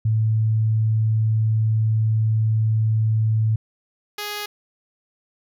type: tone pair in turn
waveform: sine / 5% pulse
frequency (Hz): 110 / 415.3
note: A2 / G#4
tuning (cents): 0 / 0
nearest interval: octave + major seventh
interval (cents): 2300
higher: second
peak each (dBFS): -16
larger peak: neither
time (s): 0.05-3.56 / 4.18-4.46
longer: first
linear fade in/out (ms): 5
effects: none